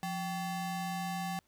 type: ring-modulated tone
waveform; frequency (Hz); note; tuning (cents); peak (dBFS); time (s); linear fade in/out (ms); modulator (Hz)
square; 476.7; A#4; +39; -32; 0.03-1.39; 0; 300
effects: pink hiss -72 dBFS RMS until 1.47 s